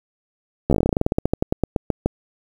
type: slowing click train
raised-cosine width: 2 ms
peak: -4 dBFS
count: 24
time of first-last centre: 0.7-2.06 s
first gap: 13 ms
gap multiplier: 1.12
effects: 7-bit